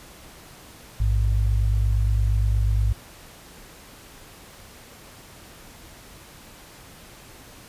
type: tone pair together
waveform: sine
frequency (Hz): 55.32 / 103.83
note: A1 / G#2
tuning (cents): +10 / 0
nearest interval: major seventh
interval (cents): 1090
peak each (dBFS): -19 / -23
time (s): 1-2.93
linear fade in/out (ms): 5
effects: pink hiss -46 dBFS RMS until 7.68 s + resampled to 32000 Hz